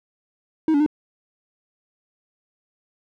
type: tone with pitch steps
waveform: triangle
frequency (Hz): 316.9 / 286.3 / 302.5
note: D#4 / D4 / D#4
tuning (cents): +32 / -44 / -49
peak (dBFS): -13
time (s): 0.68-0.863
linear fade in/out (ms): 2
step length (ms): 61
effects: none